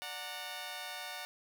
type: chord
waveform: 10% pulse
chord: D augmented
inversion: none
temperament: just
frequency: 587.3 / 734.2 / 917.7 Hz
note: D5 / F#5 / A#5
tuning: 0 / -14 / -27 cents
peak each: -40 / -35 / -38 dBFS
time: 0.02-1.25 s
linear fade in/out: 0 ms
effects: none